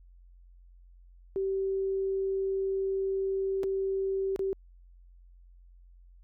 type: tone with dropouts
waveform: sine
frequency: 386.6 Hz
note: G4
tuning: 24 cents flat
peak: -27 dBFS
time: 1.36-4.53 s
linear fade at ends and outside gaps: 0 ms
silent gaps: 3.633-3.639 / 4.361-4.393 s
effects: added 44 Hz sine -52 dBFS peak until 6.23 s